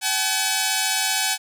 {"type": "tone pair together", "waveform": "5% pulse", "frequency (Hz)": [761, 854.2], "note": ["F#5", "G#5"], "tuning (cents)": [48, 48], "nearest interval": "major second", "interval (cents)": 200, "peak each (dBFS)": -11, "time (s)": [0.01, 1.38], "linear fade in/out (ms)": 50, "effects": []}